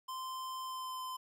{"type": "tone with pitch glide", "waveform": "square", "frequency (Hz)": [1038, 1027.9], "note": ["C6", "C6"], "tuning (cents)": [-14, -31], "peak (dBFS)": -40, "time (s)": [0.08, 1.17], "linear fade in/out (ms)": 10, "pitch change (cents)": -17, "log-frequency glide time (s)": [0.64, 0.97], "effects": ["12-bit"]}